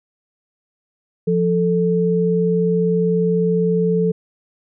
sine tone pair together, 174.61 / 440 Hz, F3 / A4, 0 / 0 cents, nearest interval octave + major third, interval 1600 cents, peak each -17 dBFS, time 1.27-4.12 s, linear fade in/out 10 ms, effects none

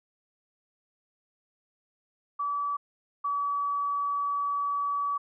sine tone pair in turn, 1150 / 1142.7 Hz, D6 / D6, -37 / -48 cents, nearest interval unison, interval 11 cents, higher first, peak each -27 / -26 dBFS, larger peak second, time 2.39-2.77 / 3.24-5.18 s, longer second, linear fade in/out 10 ms, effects none

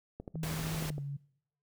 click train, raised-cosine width 2 ms, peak -28 dBFS, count 11, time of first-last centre 0.2-0.981 s, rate 12.8 Hz
sine tone with pitch glide, 159.3 to 141.1 Hz, D#3 to C#3, +41 to +31 cents, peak -35 dBFS, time 0.34-1.17 s, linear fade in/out 10 ms, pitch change -210 cents, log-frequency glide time 0.82-1.01 s
pink noise, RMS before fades -40 dBFS, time 0.43-0.9 s, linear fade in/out 2 ms
effects noise-tail reverb RT60 0.7 s tail -22 dB re dry

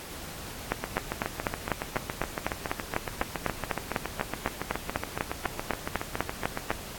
two click trains, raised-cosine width 0.5 ms, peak -10 / -14 dBFS, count 25 / 43, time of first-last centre 0.72-6.705 / 0.84-6.714 s, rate 4.01 / 7.15 Hz, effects pink hiss -41 dBFS RMS until 6.98 s + AAC 64 kbps

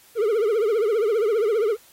triangle tone with vibrato, 435.8 Hz, A4, 17 cents flat, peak -16 dBFS, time 0.15-1.77 s, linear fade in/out 50 ms, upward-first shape triangle, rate 15 Hz, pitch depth 180 cents each way, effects white hiss -53 dBFS RMS until 1.92 s + AAC 48 kbps

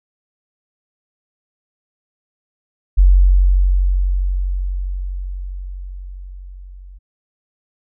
sine tone with level ramp, 46.16 Hz, F#1, 3 cents flat, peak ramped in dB -5 to -35 dBFS, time 2.97-6.99 s, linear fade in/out 20 ms, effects none

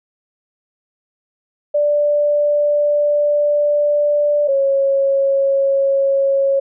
sine tone pair in turn, 587.3 / 548.6 Hz, D5 / C#5, 0 / -18 cents, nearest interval minor second, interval 118 cents, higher first, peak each -12 dBFS, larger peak neither, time 1.74-4.48 / 4.48-6.6 s, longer first, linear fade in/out 10 ms, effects none

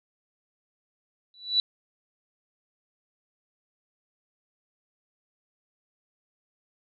sine tone with exponential growth, 3951 Hz, B7, in tune, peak -16 dBFS, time 1.34-1.6 s, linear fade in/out 1 ms, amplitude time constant 56 ms, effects none

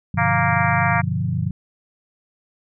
sine chord, G dominant seventh, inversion none, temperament equal, 98 / 123.47 / 146.83 / 174.61 Hz, G2 / B2 / D3 / F3, 0 / 0 / 0 / 0 cents, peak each -25 dBFS, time 0.14-1.51 s, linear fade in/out 5 ms
harmonic tone, 233.1 Hz, A#3, in tune, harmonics 3 / 4 / 5 / 6 / 7 / 8 / 9 / 10, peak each -23 / -24 / -25 / -26 / -26 / -27 / -28 / -28 dBFS, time 0.17-1.02 s, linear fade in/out 20 ms
effects none

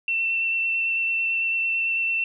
sine tone with vibrato, 2692 Hz, E7, 36 cents sharp, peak -21 dBFS, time 0.08-2.24 s, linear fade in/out 2 ms, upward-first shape square, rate 9 Hz, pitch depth 9 cents each way, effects none

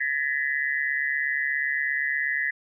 sine tone cluster, 1715 / 1863 / 2000 Hz, A6 / A#6 / B6, -45 / -2 / +21 cents, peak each -28 dBFS, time 0-2.51 s, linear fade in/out 10 ms, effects none

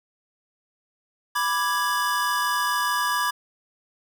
square chord, G# diminished, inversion first, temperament equal, 987.8 / 1174.7 / 1661.2 Hz, B5 / D6 / G#6, 0 / 0 / 0 cents, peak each -27 dBFS, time 1.35-3.31 s, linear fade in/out 10 ms, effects none

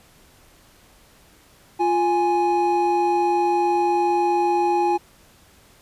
triangle tone pair together, 349.2 / 830.6 Hz, F4 / G#5, 0 / 0 cents, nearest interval octave + minor third, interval 1500 cents, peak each -19 / -17 dBFS, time 1.79-4.98 s, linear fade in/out 20 ms, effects pink hiss -53 dBFS RMS until 5.81 s + resampled to 32000 Hz

